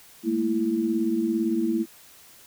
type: tone cluster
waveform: sine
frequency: 212.1 / 229.8 / 331.6 Hz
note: G#3 / A#3 / E4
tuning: +37 / -25 / +10 cents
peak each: -30 / -26 / -24 dBFS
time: 0.23-1.86 s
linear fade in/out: 50 ms
effects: white hiss -51 dBFS RMS until 2.46 s

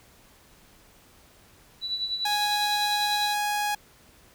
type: tone with tremolo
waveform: sine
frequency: 3951 Hz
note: B7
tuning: in tune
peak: -24 dBFS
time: 1.81-3.35 s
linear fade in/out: 50 ms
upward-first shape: triangle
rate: 10 Hz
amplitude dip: 70%
type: tone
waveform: sawtooth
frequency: 830.6 Hz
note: G#5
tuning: in tune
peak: -21 dBFS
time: 2.25-3.75 s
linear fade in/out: 5 ms
effects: pink hiss -56 dBFS RMS until 4.34 s

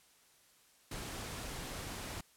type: noise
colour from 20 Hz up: pink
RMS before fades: -43 dBFS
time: 0.91-2.21 s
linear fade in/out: 5 ms
effects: white hiss -66 dBFS RMS until 2.36 s + low-pass 12000 Hz 12 dB/octave

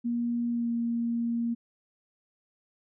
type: tone with pitch glide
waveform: sine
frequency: 237.3 to 234 Hz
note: A#3 to A#3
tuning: +31 to +7 cents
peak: -26 dBFS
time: 0.04-1.55 s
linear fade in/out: 20 ms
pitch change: -24 cents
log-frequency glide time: 0.5-0.7 s
effects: none

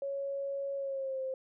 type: tone with pitch glide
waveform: sine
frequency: 554.4 to 525.4 Hz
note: C#5 to C5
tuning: 0 to +7 cents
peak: -33 dBFS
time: 0.02-1.34 s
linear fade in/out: 2 ms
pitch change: -93 cents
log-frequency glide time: 0.76-1.22 s
effects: none

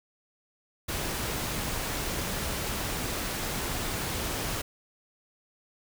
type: noise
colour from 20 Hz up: pink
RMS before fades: -32 dBFS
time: 0.88-4.62 s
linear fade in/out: 10 ms
effects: none

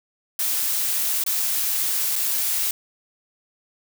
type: noise with dropouts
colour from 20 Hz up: blue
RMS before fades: -23 dBFS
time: 0.39-2.71 s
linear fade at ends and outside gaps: 2 ms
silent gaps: 1.238-1.263 / 2.157-2.161 s
effects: none

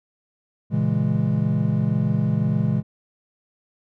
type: chord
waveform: triangle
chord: A# half-diminished seventh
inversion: none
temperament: equal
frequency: 116.54 / 138.59 / 164.81 / 207.7 Hz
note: A#2 / C#3 / E3 / G#3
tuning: 0 / 0 / 0 / 0 cents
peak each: -22 dBFS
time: 0.7-2.83 s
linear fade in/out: 50 ms
effects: none

